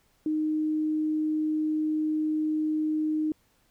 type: tone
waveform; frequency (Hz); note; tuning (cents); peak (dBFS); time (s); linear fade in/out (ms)
sine; 309.1; D#4; -11; -24; 0.26-3.32; 2
effects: pink hiss -67 dBFS RMS until 3.7 s

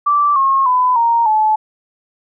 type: tone with pitch steps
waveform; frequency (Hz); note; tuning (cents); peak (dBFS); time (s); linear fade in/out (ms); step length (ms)
sine; 1166 / 1081.7 / 1003.4 / 930.8 / 863.5; D6 / C#6 / B5 / A#5 / A5; -13 / -43 / +27 / -3 / -33; -10; 0.06-1.56; 10; 300
effects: none

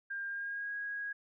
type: tone with pitch glide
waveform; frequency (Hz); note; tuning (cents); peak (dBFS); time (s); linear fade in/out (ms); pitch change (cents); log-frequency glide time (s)
sine; 1601 to 1647.9; G6 to G#6; +36 to -14; -36; 0.1-1.13; 10; +50; 0.27-0.73
effects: none

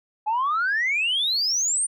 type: exponential sweep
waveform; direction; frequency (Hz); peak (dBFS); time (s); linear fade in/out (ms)
sine; up; 830.6 to 9270; -19; 0.26-1.87; 20
effects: tanh soft clip ceiling -17 dBFS

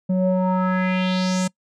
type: tone with low-pass filter sweep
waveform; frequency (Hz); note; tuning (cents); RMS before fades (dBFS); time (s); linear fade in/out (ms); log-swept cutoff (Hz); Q
square; 185; F#3; 0; -20; 0.09-1.48; 10; 380 to 8200; 3.2
effects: noise-tail reverb RT60 0.1 s tail -24 dB re dry

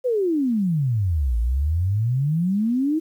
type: exponential two-way sweep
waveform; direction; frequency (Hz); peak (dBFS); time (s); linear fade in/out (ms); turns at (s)
sine; down then up; 523.3 to 55 to 326.9; -18; 0.04-3; 20; 1.38
effects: 9-bit

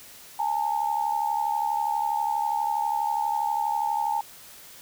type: tone pair together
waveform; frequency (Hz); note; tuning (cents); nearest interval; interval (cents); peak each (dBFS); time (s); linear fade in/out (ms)
sine; 831 / 903.3; G#5 / A5; +1 / +45; minor second; 144; -26; 0.39-4.21; 5
effects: white hiss -47 dBFS RMS until 4.81 s

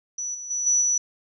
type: tone with level steps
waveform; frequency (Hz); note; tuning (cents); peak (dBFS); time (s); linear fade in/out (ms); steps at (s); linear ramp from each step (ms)
sine; 5920; F#8; 0; -27 / -33 / -24 / -17 / -19; 0.18-0.98; 5; 0.34 / 0.5 / 0.66 / 0.81; 10
effects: none

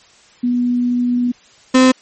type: tone pair in turn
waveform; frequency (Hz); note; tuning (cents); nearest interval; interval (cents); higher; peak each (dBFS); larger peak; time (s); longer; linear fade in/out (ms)
sine / 35% pulse; 244.6 / 257.9; B3 / C4; -16 / -25; minor second; 91; second; -13 / -5; second; 0.43-1.32 / 1.74-1.92; first; 10
effects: white hiss -48 dBFS RMS until 2.01 s + MP3 32 kbps

